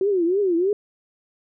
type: tone with vibrato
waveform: sine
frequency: 370 Hz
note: F#4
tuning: in tune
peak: -17 dBFS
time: 0.01-0.73 s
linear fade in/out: 2 ms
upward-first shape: triangle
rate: 3.2 Hz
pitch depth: 220 cents each way
effects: none